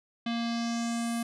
square tone with low-pass filter sweep, 233.1 Hz, A#3, in tune, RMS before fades -31 dBFS, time 0.26-1.23 s, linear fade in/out 5 ms, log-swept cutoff 3500 to 11000 Hz, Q 2.7, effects none

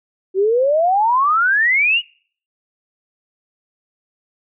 sine exponential sweep, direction up, 368.4 to 2960 Hz, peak -12 dBFS, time 0.34-2.02 s, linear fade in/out 50 ms, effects noise-tail reverb RT60 0.5 s tail -25 dB re dry

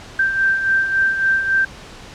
sine beating tone pair, 1566 / 1569.6 Hz, G6 / G6, -2 / +2 cents, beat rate 3.6 Hz, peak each -23 / -15 dBFS, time 0.19-1.65 s, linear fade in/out 5 ms, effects pink hiss -38 dBFS RMS until 2.14 s + low-pass 6000 Hz 12 dB/octave

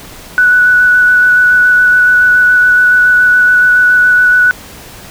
sine tone with vibrato, 1480 Hz, F#6, in tune, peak -4 dBFS, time 0.38-4.51 s, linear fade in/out 0 ms, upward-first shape square, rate 7.1 Hz, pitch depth 10 cents each way, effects pink hiss -32 dBFS RMS until 5.1 s

